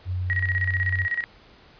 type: tone with pitch glide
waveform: sine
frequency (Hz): 91 to 92.38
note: F#2 to F#2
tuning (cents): -28 to -2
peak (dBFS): -24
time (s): 0.05-1.08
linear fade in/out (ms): 50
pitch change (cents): +26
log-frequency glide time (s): 0.28-0.42
type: tone with tremolo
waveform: sine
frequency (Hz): 1900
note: A#6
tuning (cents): +33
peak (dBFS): -21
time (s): 0.3-1.24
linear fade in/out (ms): 0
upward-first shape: square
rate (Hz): 16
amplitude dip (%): 75
effects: pink hiss -52 dBFS RMS until 1.79 s + resampled to 11025 Hz